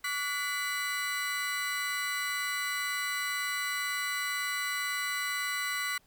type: tone cluster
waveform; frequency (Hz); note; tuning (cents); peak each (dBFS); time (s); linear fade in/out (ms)
35% pulse; 1146 / 1462 / 2000; D6 / F#6 / B6; -43 / -21 / +21; -36 / -36 / -31; 0.04-5.98; 5
effects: pink hiss -66 dBFS RMS until 6.06 s